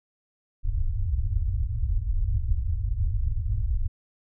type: low-pass noise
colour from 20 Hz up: pink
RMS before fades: -25 dBFS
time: 0.63-3.88 s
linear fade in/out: 20 ms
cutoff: 110 Hz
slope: 96 dB/octave
effects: none